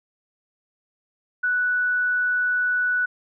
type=tone; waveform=sine; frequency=1480 Hz; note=F#6; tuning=in tune; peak=-19 dBFS; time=1.43-3.06 s; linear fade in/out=10 ms; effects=none